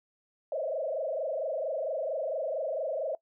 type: tone with frequency modulation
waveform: sine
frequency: 587.3 Hz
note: D5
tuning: in tune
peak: -29 dBFS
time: 0.52-3.15 s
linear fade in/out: 2 ms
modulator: 24.4 Hz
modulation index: 2.9
effects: noise-tail reverb RT60 0.1 s tail -20 dB re dry